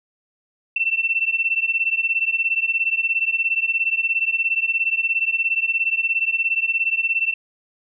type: beating tone pair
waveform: sine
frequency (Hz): 2680 / 2697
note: E7 / E7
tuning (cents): +28 / +39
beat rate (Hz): 17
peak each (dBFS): -21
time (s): 0.76-7.34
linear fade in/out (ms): 5
effects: none